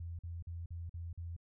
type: tone bursts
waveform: sine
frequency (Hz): 84.8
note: E2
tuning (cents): +50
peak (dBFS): -40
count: 6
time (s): 0-1.365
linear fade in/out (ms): 5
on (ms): 190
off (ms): 45
effects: none